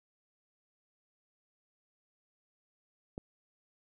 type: click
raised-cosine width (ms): 2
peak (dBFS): -26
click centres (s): 3.179
effects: none